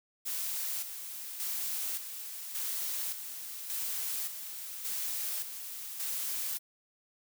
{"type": "noise with tremolo", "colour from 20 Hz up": "blue", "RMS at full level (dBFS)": -35, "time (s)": [0.25, 6.59], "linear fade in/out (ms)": 20, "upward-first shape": "square", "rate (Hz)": 0.87, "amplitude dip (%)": 55, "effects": []}